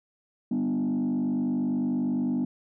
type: tone with frequency modulation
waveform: sine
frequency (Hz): 246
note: B3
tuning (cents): -7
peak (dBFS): -22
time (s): 0.51-2.45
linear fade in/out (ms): 5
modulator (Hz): 48.8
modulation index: 1
effects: tanh soft clip ceiling -22 dBFS